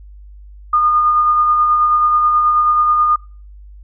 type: tone with tremolo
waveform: sine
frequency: 1220 Hz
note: D#6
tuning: 34 cents flat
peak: -9 dBFS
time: 0.73-3.16 s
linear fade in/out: 5 ms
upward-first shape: sine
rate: 9.3 Hz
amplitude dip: 30%
effects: noise-tail reverb RT60 0.4 s tail -24 dB re dry + added 50 Hz sine -35 dBFS peak until 3.83 s